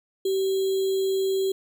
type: tone with sample-and-hold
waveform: sine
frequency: 384.5 Hz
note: G4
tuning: 33 cents flat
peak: -21 dBFS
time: 0.25-1.52 s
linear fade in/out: 5 ms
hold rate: 3675 Hz
effects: none